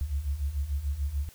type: beating tone pair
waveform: sine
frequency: 66.6 / 73.4 Hz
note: C2 / D2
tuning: +31 / 0 cents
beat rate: 6.8 Hz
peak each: -33 / -29 dBFS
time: 0.01-1.29 s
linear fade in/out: 0 ms
effects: white hiss -55 dBFS RMS until 1.34 s